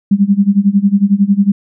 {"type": "tone with tremolo", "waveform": "sine", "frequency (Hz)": 200, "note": "G3", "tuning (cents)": 35, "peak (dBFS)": -4, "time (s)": [0.11, 1.52], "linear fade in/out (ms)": 5, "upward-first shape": "sine", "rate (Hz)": 11, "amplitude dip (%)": 90, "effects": []}